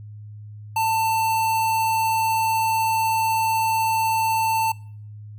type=tone with notch filter; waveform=square; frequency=892 Hz; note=A5; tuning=23 cents sharp; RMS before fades=-21 dBFS; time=0.76-4.72 s; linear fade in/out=5 ms; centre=5300 Hz; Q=1.9; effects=noise-tail reverb RT60 0.6 s tail -24 dB re dry + added 105 Hz sine -36 dBFS peak until 5.38 s